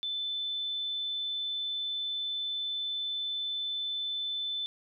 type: tone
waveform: sine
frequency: 3520 Hz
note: A7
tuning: in tune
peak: -31 dBFS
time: 0.03-4.66 s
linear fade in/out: 0 ms
effects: none